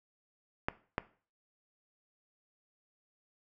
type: clicks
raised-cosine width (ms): 0.5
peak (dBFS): -15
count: 2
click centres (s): 0.685 / 0.981
effects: noise-tail reverb RT60 0.4 s tail -17 dB re dry